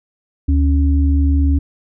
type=tone pair together; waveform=sine; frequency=73.53 / 277.2 Hz; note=D2 / C#4; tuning=+3 / 0 cents; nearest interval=octave + major seventh; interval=2297 cents; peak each=-11 / -19 dBFS; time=0.48-1.59 s; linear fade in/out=10 ms; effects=none